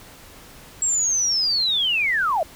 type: linear sweep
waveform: sine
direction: down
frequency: 7690 to 587.3 Hz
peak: -18 dBFS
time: 0.82-2.43 s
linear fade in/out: 2 ms
effects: pink hiss -45 dBFS RMS until 2.55 s